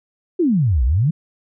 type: exponential two-way sweep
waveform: sine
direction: down then up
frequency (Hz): 382.3 to 56.1 to 172.9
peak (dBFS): -13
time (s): 0.39-1.11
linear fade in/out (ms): 10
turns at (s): 0.84
effects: none